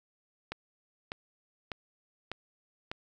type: click train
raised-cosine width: 0.3 ms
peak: -20 dBFS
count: 5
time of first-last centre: 0.52-2.915 s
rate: 1.67 Hz
effects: none